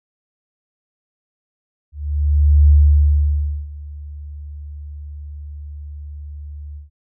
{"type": "tone with ADSR envelope", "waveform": "sine", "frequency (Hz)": 73.42, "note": "D2", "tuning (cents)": 0, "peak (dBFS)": -6, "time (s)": [1.92, 6.9], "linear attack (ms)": 770, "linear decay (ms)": 980, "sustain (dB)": -23, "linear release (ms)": 140, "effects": []}